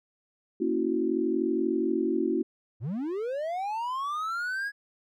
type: chord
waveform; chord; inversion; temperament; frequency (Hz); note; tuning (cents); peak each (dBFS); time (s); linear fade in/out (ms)
sine; F# dominant seventh; first; equal; 233.1 / 277.2 / 329.6 / 370; A#3 / C#4 / E4 / F#4; 0 / 0 / 0 / 0; -32 / -31 / -28 / -29; 0.6-2.43; 10
type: linear sweep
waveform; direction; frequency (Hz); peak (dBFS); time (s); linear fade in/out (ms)
triangle; up; 95.3 to 1679; -27; 2.8-4.72; 50
effects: none